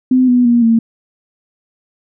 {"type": "tone with pitch steps", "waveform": "sine", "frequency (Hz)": [255.9, 246.6, 238, 228], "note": ["C4", "B3", "A#3", "A#3"], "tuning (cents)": [-38, -2, 36, -38], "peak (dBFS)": -7, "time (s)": [0.11, 0.79], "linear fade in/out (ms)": 5, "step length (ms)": 170, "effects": []}